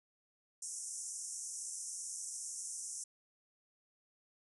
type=band-pass noise; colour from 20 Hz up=white; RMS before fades=-44 dBFS; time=0.62-3.04 s; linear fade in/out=5 ms; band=5600 to 10000 Hz; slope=96 dB/octave; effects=none